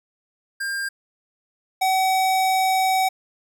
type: tone pair in turn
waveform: square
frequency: 1601 / 757.2 Hz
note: G6 / F#5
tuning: +36 / +40 cents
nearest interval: octave + minor second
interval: 1296 cents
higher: first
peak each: -25 / -18 dBFS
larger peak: second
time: 0.6-0.89 / 1.81-3.09 s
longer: second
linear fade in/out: 10 ms
effects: none